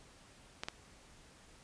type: clicks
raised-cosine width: 0.2 ms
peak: -20 dBFS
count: 2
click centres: 0.635 / 0.685 s
effects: pink hiss -60 dBFS RMS until 1.63 s + resampled to 22050 Hz